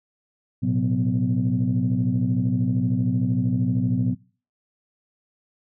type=tone cluster; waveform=sine; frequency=112.3 / 125.3 / 183.1 / 250.1 Hz; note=A2 / B2 / F#3 / B3; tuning=+36 / +25 / -18 / +22 cents; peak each=-24 dBFS; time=0.62-4.15 s; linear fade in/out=20 ms; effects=noise-tail reverb RT60 0.4 s tail -23 dB re dry + tanh soft clip ceiling -12 dBFS